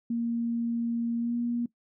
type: tone with pitch glide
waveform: sine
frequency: 233.6 to 238.1 Hz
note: A#3 to A#3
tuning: +4 to +37 cents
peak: -26 dBFS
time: 0.1-1.66 s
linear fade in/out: 5 ms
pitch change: +33 cents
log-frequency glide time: 1.18-1.35 s
effects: noise-tail reverb RT60 0.1 s tail -19 dB re dry